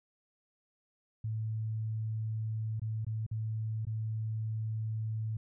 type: tone with dropouts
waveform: sine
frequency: 110 Hz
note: A2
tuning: in tune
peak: -32 dBFS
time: 1.24-5.37 s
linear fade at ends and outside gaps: 5 ms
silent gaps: 2.797-2.817 / 3.048-3.066 / 3.265-3.312 / 3.852-3.868 s
effects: none